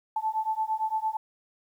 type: beating tone pair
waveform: sine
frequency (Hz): 871 / 879.8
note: A5 / A5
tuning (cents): -18 / 0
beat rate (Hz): 8.8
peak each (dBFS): -29 / -29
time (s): 0.16-1.17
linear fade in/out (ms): 5
effects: 10-bit